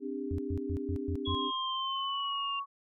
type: chord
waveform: sine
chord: C suspended second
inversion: none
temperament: equal with one note detuned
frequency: 261.6 / 293.7 / 399.3 Hz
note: C4 / D4 / G4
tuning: 0 / 0 / +32 cents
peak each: -38 dBFS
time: 0-1.52 s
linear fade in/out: 50 ms
type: tone bursts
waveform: sine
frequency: 87.9 Hz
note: F2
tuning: 12 cents sharp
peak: -31 dBFS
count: 6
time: 0.31-1.348 s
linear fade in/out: 0 ms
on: 73 ms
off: 120 ms
type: linear sweep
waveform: sine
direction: down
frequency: 3346 to 2777 Hz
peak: -35 dBFS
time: 1.25-2.6 s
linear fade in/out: 10 ms
type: tone with pitch glide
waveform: sine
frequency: 1046.5 to 1115.2 Hz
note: C6 to C#6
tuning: 0 to +10 cents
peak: -33 dBFS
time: 1.26-2.66 s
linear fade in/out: 50 ms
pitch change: +110 cents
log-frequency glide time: 1.74-2.21 s
effects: none